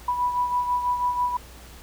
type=beating tone pair; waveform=sine; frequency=983 / 989.1 Hz; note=B5 / B5; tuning=-8 / +2 cents; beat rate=6.1 Hz; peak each=-22 / -30 dBFS; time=0.08-1.37 s; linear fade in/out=5 ms; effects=added 60 Hz sine -45 dBFS peak until 1.82 s + pink hiss -47 dBFS RMS until 1.82 s